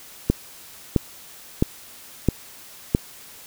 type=click train; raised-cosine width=3 ms; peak=-3 dBFS; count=5; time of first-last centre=0.3-2.949 s; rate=1.51 Hz; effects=white hiss -44 dBFS RMS until 3.46 s